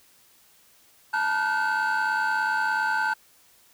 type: tone cluster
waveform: triangle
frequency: 874 / 944 / 1436 / 1533 Hz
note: A5 / A#5 / F6 / G6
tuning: -12 / +22 / +48 / -39 cents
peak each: -24 / -30 / -27 / -23 dBFS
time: 1.13-3.14 s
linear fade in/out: 10 ms
effects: tanh soft clip ceiling -16 dBFS + white hiss -58 dBFS RMS until 3.73 s